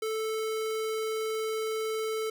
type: tone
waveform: square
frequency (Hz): 439.1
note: A4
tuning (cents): -4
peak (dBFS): -30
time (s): 0.02-2.3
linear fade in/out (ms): 5
effects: none